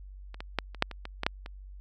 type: clicks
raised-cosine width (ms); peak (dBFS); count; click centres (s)
0.3; -28 / -22 / -10 / -28 / -6 / -24 / -22 / -14 / -7 / -25; 10; 0.344 / 0.405 / 0.587 / 0.747 / 0.824 / 0.913 / 1.054 / 1.234 / 1.265 / 1.461
effects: added 48 Hz sine -43 dBFS peak until 1.8 s